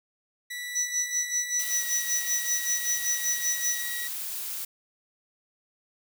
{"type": "tone with pitch glide", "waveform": "sawtooth", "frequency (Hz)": [1959, 1915.4], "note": ["B6", "A#6"], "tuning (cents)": [-15, 46], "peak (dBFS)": -30, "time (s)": [0.5, 4.08], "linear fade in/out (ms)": 10, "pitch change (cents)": -39, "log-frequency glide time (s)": [1.62, 1.83]}
{"type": "tone with tremolo", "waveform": "sine", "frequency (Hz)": 5930, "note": "F#8", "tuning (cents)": 3, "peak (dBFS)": -23, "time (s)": [0.75, 3.82], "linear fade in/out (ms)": 10, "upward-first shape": "sine", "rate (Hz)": 5.2, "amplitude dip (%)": 90}
{"type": "noise", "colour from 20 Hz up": "blue", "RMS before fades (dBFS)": -34, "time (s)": [1.59, 4.65], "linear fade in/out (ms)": 5}
{"effects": []}